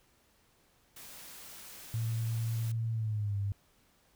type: noise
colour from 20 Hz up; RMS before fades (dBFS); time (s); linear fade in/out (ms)
white; -49; 0.96-2.72; 5
type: tone with pitch glide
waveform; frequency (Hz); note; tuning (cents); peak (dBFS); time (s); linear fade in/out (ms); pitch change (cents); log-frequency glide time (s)
sine; 113.7 to 100.13; A#2 to G2; -43 to +37; -30; 1.94-3.52; 0; -220; 2.92-3.37
effects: pink hiss -68 dBFS RMS until 4.15 s